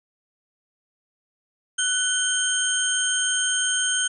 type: tone cluster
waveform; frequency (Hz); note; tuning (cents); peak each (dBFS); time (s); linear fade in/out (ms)
sine; 1487 / 3117 / 6440 / 8630; F#6 / G7 / G8 / C#9; +8 / -11 / +46 / -47; -26; 1.78-4.08; 10
effects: none